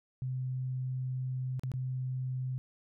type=tone with dropouts; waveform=sine; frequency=128.8 Hz; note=C3; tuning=27 cents flat; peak=-32 dBFS; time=0.22-2.58 s; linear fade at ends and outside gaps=0 ms; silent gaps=1.595-1.635 / 1.717-1.738 s; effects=none